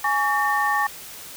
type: tone cluster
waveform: sine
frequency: 832 / 1131 / 1813 Hz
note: G#5 / C#6 / A#6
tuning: +3 / +34 / -49 cents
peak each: -23 dBFS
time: 0.04-0.87 s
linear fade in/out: 5 ms
effects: white hiss -39 dBFS RMS until 1.36 s

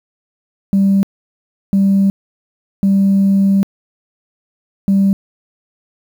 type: tone bursts at uneven times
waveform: sine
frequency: 196 Hz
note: G3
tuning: in tune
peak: -7 dBFS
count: 4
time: 0.73-1.03 / 1.73-2.1 / 2.83-3.63 / 4.88-5.13 s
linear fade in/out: 0 ms
effects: tanh soft clip ceiling -6 dBFS + 7-bit

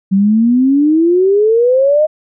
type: exponential sweep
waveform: sine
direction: up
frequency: 189.1 to 628 Hz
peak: -7 dBFS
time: 0.11-2.07 s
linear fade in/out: 20 ms
effects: none

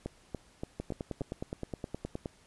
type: two click trains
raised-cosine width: 2 ms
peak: -22 / -22 dBFS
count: 5 / 15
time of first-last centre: 0.06-1.209 / 0.8-2.258 s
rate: 3.48 / 9.6 Hz
effects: pink hiss -62 dBFS RMS until 2.46 s + resampled to 24000 Hz

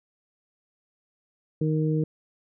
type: harmonic tone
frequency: 155.6 Hz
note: D#3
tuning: in tune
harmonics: 1 / 2 / 3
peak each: -23 / -28 / -30 dBFS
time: 1.61-2.04 s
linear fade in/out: 5 ms
effects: none

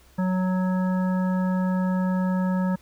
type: harmonic tone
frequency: 185 Hz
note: F#3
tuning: in tune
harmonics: 1 / 3 / 5 / 7 / 9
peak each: -21 / -33 / -34 / -40 / -40 dBFS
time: 0.18-2.76 s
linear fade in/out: 10 ms
effects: added 64 Hz sine -55 dBFS peak until 2.81 s + pink hiss -57 dBFS RMS until 2.81 s

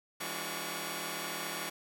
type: tone cluster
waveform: 5% pulse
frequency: 166.6 / 203.7 / 290.1 / 360 / 1128 Hz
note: E3 / G#3 / D4 / F#4 / C#6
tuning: +19 / -33 / -21 / -47 / +30 cents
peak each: -32 / -33 / -32 / -31 / -29 dBFS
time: 0.2-1.7 s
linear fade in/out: 10 ms
effects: none

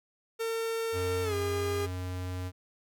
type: tone with pitch glide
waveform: 45% pulse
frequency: 453.7 to 406.5 Hz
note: A#4 to G#4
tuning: -47 to -37 cents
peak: -30 dBFS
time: 0.39-1.87 s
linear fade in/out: 20 ms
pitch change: -190 cents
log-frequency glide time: 1.23-1.34 s
type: tone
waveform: square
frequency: 91.2 Hz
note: F#2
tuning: 24 cents flat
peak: -34 dBFS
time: 0.92-2.52 s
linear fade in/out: 50 ms
effects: none

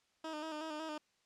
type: tone with vibrato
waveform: 15% pulse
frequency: 311.1 Hz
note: D#4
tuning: in tune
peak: -34 dBFS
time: 0.24-0.98 s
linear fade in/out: 5 ms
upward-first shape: square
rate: 5.4 Hz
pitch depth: 43 cents each way
effects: white hiss -75 dBFS RMS until 1.25 s + low-pass 6000 Hz 12 dB/octave

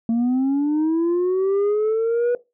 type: linear sweep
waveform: sine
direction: up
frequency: 225.9 to 490 Hz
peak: -14 dBFS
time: 0.09-2.35 s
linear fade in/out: 2 ms
effects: noise-tail reverb RT60 0.2 s tail -17 dB re dry + tanh soft clip ceiling -16 dBFS

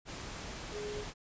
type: tone in noise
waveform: sine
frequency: 417 Hz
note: G#4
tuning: 7 cents sharp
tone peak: -38 dBFS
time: 0.71-1.05 s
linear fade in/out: 50 ms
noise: pink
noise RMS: -43 dBFS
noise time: 0.05-1.14 s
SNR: +2 dB
effects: resampled to 16000 Hz

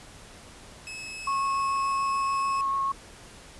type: tone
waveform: sawtooth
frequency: 2587 Hz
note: E7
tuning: 33 cents flat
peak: -33 dBFS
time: 0.87-2.61 s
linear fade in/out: 0 ms
type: tone with vibrato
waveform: sine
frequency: 1093 Hz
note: C#6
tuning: 25 cents flat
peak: -24 dBFS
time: 1.27-2.92 s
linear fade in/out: 5 ms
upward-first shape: sine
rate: 6.9 Hz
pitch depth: 8 cents each way
effects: pink hiss -48 dBFS RMS until 3.59 s + resampled to 24000 Hz

